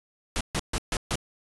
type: noise bursts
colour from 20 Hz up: pink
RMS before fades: -27 dBFS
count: 5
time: 0.36-1.155 s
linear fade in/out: 0 ms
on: 47 ms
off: 140 ms
effects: resampled to 24000 Hz